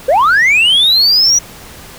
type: linear sweep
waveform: sine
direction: up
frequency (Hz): 482.6 to 5880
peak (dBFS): -4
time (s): 0.08-1.39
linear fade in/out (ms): 10
effects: tanh soft clip ceiling -5 dBFS + pink hiss -34 dBFS RMS until 1.98 s